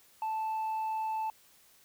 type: tone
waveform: sine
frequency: 878 Hz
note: A5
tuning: 4 cents flat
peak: -28 dBFS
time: 0.22-1.3 s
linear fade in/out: 2 ms
effects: tanh soft clip ceiling -30 dBFS + white hiss -62 dBFS RMS until 1.84 s